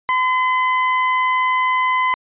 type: tone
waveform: 30% pulse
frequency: 1019 Hz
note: C6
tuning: 46 cents flat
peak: -12 dBFS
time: 0.09-2.14 s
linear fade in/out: 0 ms
effects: resampled to 8000 Hz